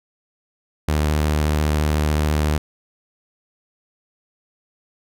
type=tone with vibrato; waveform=sawtooth; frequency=75.7 Hz; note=D#2; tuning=47 cents flat; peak=-13 dBFS; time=0.88-2.58 s; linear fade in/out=5 ms; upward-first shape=sine; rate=14 Hz; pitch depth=22 cents each way; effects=none